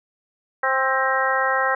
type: harmonic tone with a mistuned harmonic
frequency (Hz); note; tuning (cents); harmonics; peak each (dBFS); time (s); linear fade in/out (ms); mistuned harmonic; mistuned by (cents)
263.9; C4; +15; 2 / 3 / 4 / 5 / 6 / 7; -25 / -25 / -25 / -25 / -25 / -25; 0.63-1.75; 5; 7; +31
effects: none